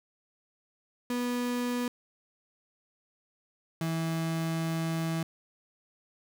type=tone pair in turn; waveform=35% pulse; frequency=244.7 / 163.32 Hz; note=B3 / E3; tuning=-16 / -16 cents; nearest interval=perfect fifth; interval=700 cents; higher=first; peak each=-27 dBFS; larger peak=neither; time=1.1-1.88 / 3.81-5.23 s; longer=second; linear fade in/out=2 ms; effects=none